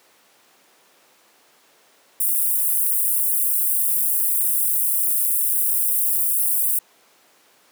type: high-pass noise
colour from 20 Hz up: white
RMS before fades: -20 dBFS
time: 2.2-6.79 s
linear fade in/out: 5 ms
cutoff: 9100 Hz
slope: 48 dB/octave
effects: pink hiss -55 dBFS RMS until 7.71 s + high-pass 400 Hz 12 dB/octave

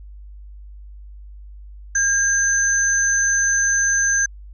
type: tone pair together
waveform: sine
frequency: 1613 / 6178 Hz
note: G6 / G8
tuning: +49 / -26 cents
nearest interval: octave + major seventh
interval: 2325 cents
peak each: -18 dBFS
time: 1.95-4.26 s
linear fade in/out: 5 ms
effects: added 50 Hz sine -36 dBFS peak until 4.53 s

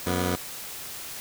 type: tone pair together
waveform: 10% pulse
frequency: 89.95 / 244.2 Hz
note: F#2 / B3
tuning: -48 / -19 cents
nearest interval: octave + perfect fourth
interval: 1729 cents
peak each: -17 / -22 dBFS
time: 0.06-0.36 s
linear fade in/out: 10 ms
effects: white hiss -38 dBFS RMS until 1.2 s

